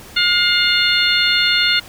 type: harmonic tone with a mistuned harmonic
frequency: 713 Hz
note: F5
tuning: 36 cents sharp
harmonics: 2 / 3 / 4 / 5 / 6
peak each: -19 / -19 / -19 / -19 / -19 dBFS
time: 0.16-1.8 s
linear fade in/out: 10 ms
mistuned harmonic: 3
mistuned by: -24 cents
effects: pink hiss -39 dBFS RMS until 1.88 s